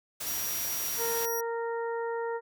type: noise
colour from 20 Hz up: white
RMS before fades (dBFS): -36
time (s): 0.2-1.26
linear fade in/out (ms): 10
type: tone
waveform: 10% pulse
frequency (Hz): 5740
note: F8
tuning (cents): +47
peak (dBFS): -27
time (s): 0.26-1.41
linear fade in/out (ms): 10
type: harmonic tone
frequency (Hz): 463.4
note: A#4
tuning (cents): -10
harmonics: 1 / 2 / 3 / 4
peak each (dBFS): -31 / -36 / -43 / -44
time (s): 0.97-2.41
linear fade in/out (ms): 50
effects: none